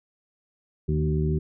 harmonic tone with a mistuned harmonic, 75.8 Hz, D#2, 45 cents flat, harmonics 1 / 2 / 3 / 4 / 5, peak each -26 / -24 / -33 / -37 / -30 dBFS, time 0.88-1.39 s, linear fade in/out 10 ms, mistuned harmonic 2, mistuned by +35 cents, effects none

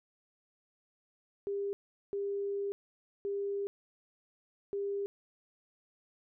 sine tone bursts at uneven times, 400.5 Hz, G4, 37 cents sharp, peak -32 dBFS, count 4, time 1.47-1.73 / 2.13-2.72 / 3.25-3.67 / 4.73-5.06 s, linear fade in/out 0 ms, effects none

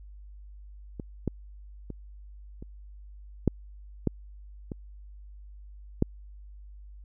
clicks, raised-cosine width 3 ms, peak -22 / -14 / -24 / -29 / -8 / -11 / -21 / -9 dBFS, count 8, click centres 0.998 / 1.277 / 1.903 / 2.625 / 3.477 / 4.073 / 4.718 / 6.024 s, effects added 50 Hz sine -44 dBFS peak until 7.04 s

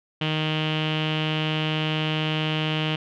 sawtooth tone with low-pass filter, 155.56 Hz, D#3, in tune, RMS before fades -25 dBFS, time 0.21-2.96 s, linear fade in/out 5 ms, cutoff 3000 Hz, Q 7.1, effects none

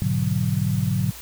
sine chord, G# half-diminished seventh, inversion none, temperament equal, 103.83 / 123.47 / 146.83 / 185 Hz, G#2 / B2 / D3 / F#3, 0 / 0 / 0 / 0 cents, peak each -25 dBFS, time 0.02-1.11 s, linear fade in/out 0 ms, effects added 60 Hz sine -45 dBFS peak until 1.21 s + white hiss -40 dBFS RMS until 1.21 s

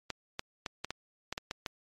clicks, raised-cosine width 0.2 ms, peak -17 dBFS, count 9, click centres 0.103 / 0.394 / 0.662 / 0.846 / 0.906 / 1.326 / 1.379 / 1.511 / 1.662 s, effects MP3 64 kbps

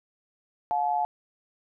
sine tone pair together, 716.5 / 860 Hz, F5 / A5, +44 / -40 cents, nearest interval minor third, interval 316 cents, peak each -26 dBFS, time 0.71-1.05 s, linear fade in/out 0 ms, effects none

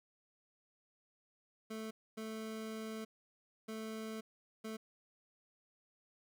25% pulse tone bursts at uneven times, 220 Hz, A3, in tune, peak -38 dBFS, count 4, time 1.7-1.91 / 2.17-3.05 / 3.68-4.21 / 4.64-4.77 s, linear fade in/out 10 ms, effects none

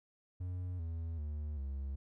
triangle tone with pitch steps, 90.3 / 82.33 / 75.06 / 68.43 Hz, F#2 / E2 / D2 / C#2, -42 / -2 / +38 / -22 cents, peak -35 dBFS, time 0.4-1.96 s, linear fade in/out 10 ms, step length 390 ms, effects none

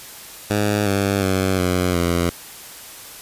10% pulse tone with pitch steps, 103.83 / 99.2 / 94.77 / 90.55 / 86.51 Hz, G#2 / G2 / F#2 / F#2 / F2, 0 / +21 / +42 / -37 / -16 cents, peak -9 dBFS, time 0.5-2.3 s, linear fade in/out 5 ms, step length 360 ms, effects white hiss -38 dBFS RMS until 3.21 s + resampled to 32000 Hz

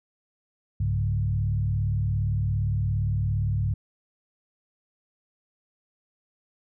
sine tone with frequency modulation, 103 Hz, G#2, 14 cents flat, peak -22 dBFS, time 0.8-3.74 s, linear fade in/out 5 ms, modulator 37.4 Hz, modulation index 1, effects none

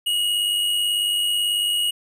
square tone with amplitude modulation, 2887 Hz, F#7, 43 cents flat, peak -18 dBFS, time 0.06-1.91 s, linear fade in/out 10 ms, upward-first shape sine, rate 98.2 Hz, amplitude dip 40%, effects none

